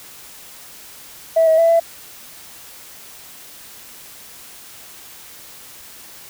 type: tone with pitch steps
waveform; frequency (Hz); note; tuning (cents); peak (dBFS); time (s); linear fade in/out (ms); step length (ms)
sine; 653 / 640 / 664 / 668; E5 / D#5 / E5 / E5; -17 / +49 / +12 / +23; -9; 1.36-1.8; 10; 110
effects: tanh soft clip ceiling -6 dBFS + white hiss -40 dBFS RMS until 6.29 s